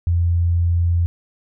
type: tone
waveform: sine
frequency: 85.8 Hz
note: F2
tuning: 30 cents flat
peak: -14 dBFS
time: 0.07-1.06 s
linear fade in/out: 0 ms
effects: none